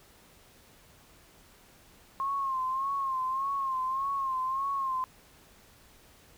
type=tone with vibrato; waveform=sine; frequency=1070 Hz; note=C6; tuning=38 cents sharp; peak=-28 dBFS; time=2.2-5.04 s; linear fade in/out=0 ms; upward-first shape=sine; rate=1.7 Hz; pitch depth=65 cents each way; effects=pink hiss -58 dBFS RMS until 6.37 s